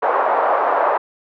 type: band-pass noise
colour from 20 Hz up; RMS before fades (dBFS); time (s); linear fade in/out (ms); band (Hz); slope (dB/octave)
white; -17; 0.02-0.98; 10; 490 to 1100; 24
effects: none